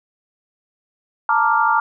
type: chord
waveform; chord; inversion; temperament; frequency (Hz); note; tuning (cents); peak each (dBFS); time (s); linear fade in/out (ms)
sine; Bb major seventh; third; equal; 880 / 932.3 / 1174.7 / 1396.9; A5 / Bb5 / D6 / F6; 0 / 0 / 0 / 0; -19; 1.29-1.8; 2
effects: none